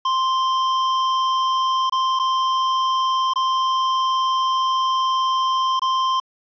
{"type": "tone with dropouts", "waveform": "square", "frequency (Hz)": 1046.5, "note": "C6", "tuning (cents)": 0, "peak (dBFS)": -18, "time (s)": [0.05, 6.2], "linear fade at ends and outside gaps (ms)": 5, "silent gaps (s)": [[1.897, 1.922], [2.191, 2.196], [3.336, 3.358], [5.795, 5.818]], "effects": ["resampled to 11025 Hz", "9-bit"]}